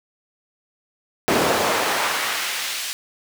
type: noise with high-pass filter sweep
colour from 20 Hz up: brown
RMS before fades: -22 dBFS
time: 1.28-2.93 s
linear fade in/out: 0 ms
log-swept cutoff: 350 to 3600 Hz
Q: 0.77
effects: none